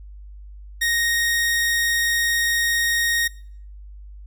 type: tone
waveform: sawtooth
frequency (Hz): 1864.7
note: A#6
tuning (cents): 0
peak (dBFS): -15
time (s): 0.81-3.28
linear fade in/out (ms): 10
effects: noise-tail reverb RT60 0.6 s tail -23 dB re dry + added 50 Hz sine -37 dBFS peak until 4.26 s